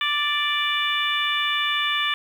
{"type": "harmonic tone", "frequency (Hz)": 587.3, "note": "D5", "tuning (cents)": 0, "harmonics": [2, 3, 4, 5, 6], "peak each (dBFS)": [-27, -27, -27, -27, -27], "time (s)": [0.01, 2.14], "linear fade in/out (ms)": 2, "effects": ["8-bit"]}